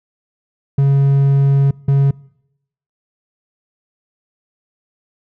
triangle tone bursts at uneven times, 138.59 Hz, C#3, in tune, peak -7 dBFS, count 2, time 0.78-1.71 / 1.88-2.11 s, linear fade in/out 5 ms, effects noise-tail reverb RT60 0.8 s tail -23 dB re dry

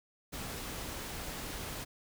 pink noise, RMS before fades -41 dBFS, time 0.32-1.85 s, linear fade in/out 20 ms, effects none

